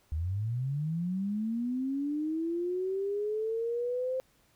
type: linear sweep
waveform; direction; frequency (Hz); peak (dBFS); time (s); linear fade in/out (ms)
sine; up; 73.42 to 523.3; -29; 0.12-4.2; 0
effects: pink hiss -67 dBFS RMS until 4.55 s